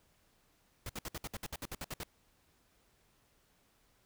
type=noise bursts; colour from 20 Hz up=pink; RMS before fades=-41 dBFS; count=13; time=0.86-2.034 s; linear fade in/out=2 ms; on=34 ms; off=61 ms; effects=pink hiss -71 dBFS RMS until 4.05 s